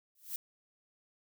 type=noise with exponential growth; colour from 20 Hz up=violet; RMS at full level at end=-34 dBFS; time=0.15-0.36 s; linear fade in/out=2 ms; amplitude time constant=45 ms; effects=none